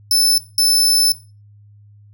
sawtooth tone bursts at uneven times, 5270 Hz, E8, 1 cent flat, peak -9 dBFS, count 2, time 0.11-0.38 / 0.58-1.12 s, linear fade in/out 2 ms, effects noise-tail reverb RT60 0.3 s tail -17 dB re dry + added 103 Hz sine -43 dBFS peak until 2.13 s

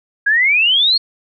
sine exponential sweep, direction up, 1613 to 4394 Hz, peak -10 dBFS, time 0.26-0.98 s, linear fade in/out 10 ms, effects none

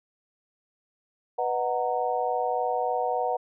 sine chord, B major seventh, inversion none, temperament just, 493.9 / 617.4 / 740.8 / 926 Hz, B4 / D#5 / F#5 / A#5, 0 / -14 / +2 / -12 cents, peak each -29 / -33 / -27 / -32 dBFS, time 1.38-3.37 s, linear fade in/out 10 ms, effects none

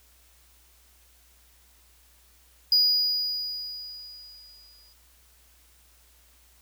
triangle tone with exponential decay, 4910 Hz, D#8, 24 cents flat, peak -15 dBFS, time 2.72-4.93 s, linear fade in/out 2 ms, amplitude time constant 480 ms, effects added 60 Hz sine -60 dBFS peak until 6.61 s + white hiss -60 dBFS RMS until 6.61 s

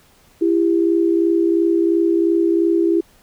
sine tone pair together, 334.4 / 397.3 Hz, E4 / G4, +25 / +23 cents, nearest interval minor third, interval 298 cents, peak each -14 / -19 dBFS, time 0.41-3.01 s, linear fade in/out 10 ms, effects pink hiss -53 dBFS RMS until 3.22 s

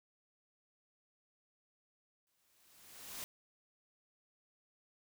white noise with exponential growth, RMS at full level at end -43 dBFS, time 2.27-3.24 s, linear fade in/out 0 ms, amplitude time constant 210 ms, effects none

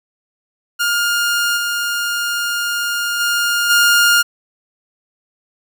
sawtooth tone with level steps, 1413 Hz, F6, 20 cents sharp, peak -11 / -14 / -11 / -6 dBFS, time 0.79-4.23 s, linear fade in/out 20 ms, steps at 1.56 / 3.19 / 3.69 s, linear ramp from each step 20 ms, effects none

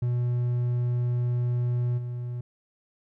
triangle tone with level steps, 121.9 Hz, B2, 22 cents flat, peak -21 / -28 dBFS, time 0.02-2.41 s, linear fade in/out 5 ms, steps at 1.97 s, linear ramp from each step 20 ms, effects none

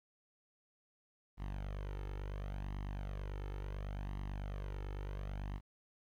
sawtooth tone with flanger, 49.05 Hz, G1, 2 cents sharp, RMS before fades -42 dBFS, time 1.37-5.61 s, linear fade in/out 50 ms, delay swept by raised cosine 1 to 2.3 ms, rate 0.71 Hz, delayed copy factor +0.6, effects low-pass 3000 Hz 12 dB/octave + 12-bit

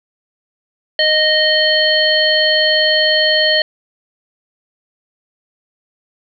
harmonic tone, 619 Hz, D#5, 9 cents flat, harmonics 1 / 3 / 5 / 7, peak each -16 / -16 / -16 / -16 dBFS, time 0.99-3.62 s, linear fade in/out 2 ms, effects none

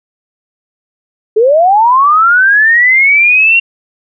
sine linear sweep, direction up, 412.8 to 2767 Hz, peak -4 dBFS, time 1.36-3.6 s, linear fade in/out 10 ms, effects none

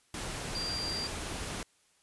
sine tone in noise, 4741 Hz, D8, 16 cents sharp, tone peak -34 dBFS, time 0.55-1.07 s, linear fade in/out 2 ms, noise pink, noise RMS -38 dBFS, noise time 0.14-1.63 s, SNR +1 dB, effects white hiss -68 dBFS RMS until 2.02 s + resampled to 24000 Hz

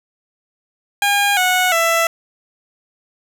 15% pulse tone with pitch steps, 810 / 734.2 / 665.6 Hz, G#5 / F#5 / E5, -43 / -14 / +17 cents, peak -7 dBFS, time 1.02-2.07 s, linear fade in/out 2 ms, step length 350 ms, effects none

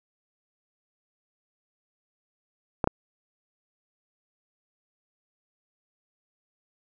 clicks, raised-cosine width 1 ms, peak -9 / -7 dBFS, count 2, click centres 2.842 / 2.874 s, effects none

